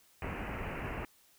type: low-pass noise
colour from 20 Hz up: pink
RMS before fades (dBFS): -39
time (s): 0.22-1.05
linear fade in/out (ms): 2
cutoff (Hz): 2800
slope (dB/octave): 96
effects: white hiss -65 dBFS RMS until 1.38 s